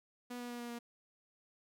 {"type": "tone with pitch steps", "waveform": "sawtooth", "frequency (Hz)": [244.7, 242.7, 240.8, 238.8, 236.9], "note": ["B3", "B3", "B3", "A#3", "A#3"], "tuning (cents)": [-16, -30, -44, 42, 28], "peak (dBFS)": -38, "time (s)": [0.3, 0.79], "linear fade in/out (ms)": 10, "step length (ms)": 98, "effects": []}